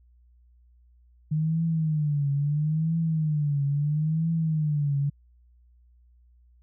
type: tone with vibrato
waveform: sine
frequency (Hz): 152.2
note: D#3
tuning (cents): -38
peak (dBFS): -22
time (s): 1.31-5.1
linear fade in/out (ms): 10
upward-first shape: triangle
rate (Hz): 0.75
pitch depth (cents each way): 150
effects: added 60 Hz sine -55 dBFS peak until 6.62 s